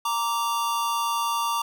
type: tone pair together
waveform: square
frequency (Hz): 928.6 / 1167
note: A#5 / D6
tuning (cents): -7 / -11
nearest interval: major third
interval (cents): 396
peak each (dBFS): -27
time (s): 0.05-1.62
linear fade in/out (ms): 5
effects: none